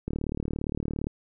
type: click train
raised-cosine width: 3 ms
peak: -17 dBFS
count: 38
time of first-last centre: 0.08-1.069 s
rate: 37.4 Hz
effects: none